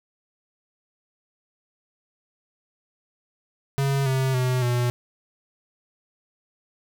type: tone with pitch steps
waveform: square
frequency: 137.8 / 132.34 / 127.1 / 122.06 Hz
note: C#3 / C3 / C3 / B2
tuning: -10 / +20 / -50 / -20 cents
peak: -21 dBFS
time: 3.78-4.9 s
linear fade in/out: 0 ms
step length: 280 ms
effects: none

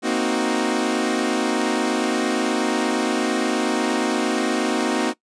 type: chord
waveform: sawtooth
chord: C half-diminished seventh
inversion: third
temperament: equal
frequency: 233.1 / 261.6 / 311.1 / 370 Hz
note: Bb3 / C4 / Eb4 / Gb4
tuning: 0 / 0 / 0 / 0 cents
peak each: -21 dBFS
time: 0.02-5.14 s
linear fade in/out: 50 ms
effects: noise-tail reverb RT60 0.1 s tail -20 dB re dry + resampled to 22050 Hz

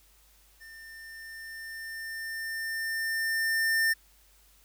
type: tone with level ramp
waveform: square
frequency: 1800 Hz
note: A6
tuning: 39 cents sharp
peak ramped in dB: -47 to -23 dBFS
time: 0.6-3.94 s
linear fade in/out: 20 ms
effects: added 50 Hz sine -62 dBFS peak until 4.64 s + white hiss -62 dBFS RMS until 4.64 s

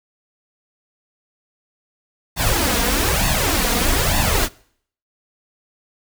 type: noise with flanger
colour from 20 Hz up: pink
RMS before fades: -18 dBFS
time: 2.36-4.49 s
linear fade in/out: 50 ms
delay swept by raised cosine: 1.1 to 4.3 ms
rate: 1.1 Hz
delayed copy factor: +0.8
effects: noise-tail reverb RT60 0.6 s tail -23 dB re dry

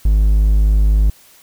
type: tone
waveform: triangle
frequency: 51.91 Hz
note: G#1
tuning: in tune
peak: -7 dBFS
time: 0.05-1.1 s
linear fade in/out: 5 ms
effects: white hiss -47 dBFS RMS until 1.42 s

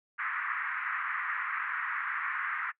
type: band-pass noise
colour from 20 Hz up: white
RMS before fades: -34 dBFS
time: 0.18-2.72 s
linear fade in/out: 20 ms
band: 1100 to 2000 Hz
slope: 48 dB/octave
effects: noise-tail reverb RT60 0.1 s tail -21 dB re dry

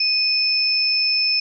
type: tone pair together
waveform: sine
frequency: 2489 / 5264 Hz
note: D#7 / E8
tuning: 0 / -3 cents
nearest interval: octave + minor second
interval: 1297 cents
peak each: -23 / -17 dBFS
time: 0-1.4 s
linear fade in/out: 5 ms
effects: none

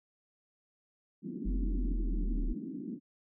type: band-pass noise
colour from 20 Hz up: white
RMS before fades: -40 dBFS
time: 1.22-3 s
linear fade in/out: 50 ms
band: 180 to 310 Hz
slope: 48 dB/octave
type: linear sweep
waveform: sine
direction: down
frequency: 46.25 to 36.71 Hz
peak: -29 dBFS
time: 1.45-2.54 s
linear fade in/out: 20 ms
effects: none

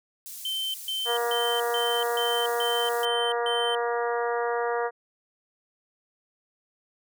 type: high-pass noise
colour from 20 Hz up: pink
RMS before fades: -40 dBFS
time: 0.26-3.05 s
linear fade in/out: 0 ms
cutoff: 8200 Hz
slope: 12 dB/octave
type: tone bursts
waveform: triangle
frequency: 3097 Hz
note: G7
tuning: 22 cents flat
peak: -26 dBFS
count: 8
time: 0.45-3.75 s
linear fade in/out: 2 ms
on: 290 ms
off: 140 ms
type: harmonic tone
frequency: 237 Hz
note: A#3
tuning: 29 cents sharp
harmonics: 2 / 3 / 4 / 5 / 6 / 7 / 8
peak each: -27 / -31 / -33 / -35 / -37 / -38 / -39 dBFS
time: 1.05-4.91 s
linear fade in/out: 50 ms
effects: none

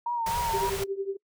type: tone with vibrato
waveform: sine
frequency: 932.3 Hz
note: A#5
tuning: in tune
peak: -26 dBFS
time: 0.06-0.7 s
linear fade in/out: 5 ms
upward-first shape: sine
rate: 3.7 Hz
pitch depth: 54 cents each way
type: band-stop noise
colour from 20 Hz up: pink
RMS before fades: -34 dBFS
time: 0.26-0.84 s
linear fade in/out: 5 ms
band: 200 to 380 Hz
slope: 96 dB/octave
type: tone with tremolo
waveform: sine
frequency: 392 Hz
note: G4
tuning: in tune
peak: -25 dBFS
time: 0.53-1.17 s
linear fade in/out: 10 ms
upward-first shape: triangle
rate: 11 Hz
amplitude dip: 90%
effects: noise-tail reverb RT60 0.1 s tail -26 dB re dry

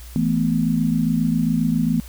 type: chord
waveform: sine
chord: E suspended fourth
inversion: none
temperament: just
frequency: 164.81 / 219.8 / 247.2 Hz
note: E3 / A3 / B3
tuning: 0 / -2 / +2 cents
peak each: -21 dBFS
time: 0.16-2 s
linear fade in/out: 0 ms
effects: added 60 Hz sine -36 dBFS peak until 2.08 s + white hiss -45 dBFS RMS until 2.08 s

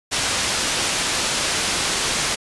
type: low-pass noise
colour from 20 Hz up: white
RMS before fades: -22 dBFS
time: 0.11-2.36 s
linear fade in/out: 20 ms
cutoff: 6900 Hz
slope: 12 dB/octave
effects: resampled to 24000 Hz

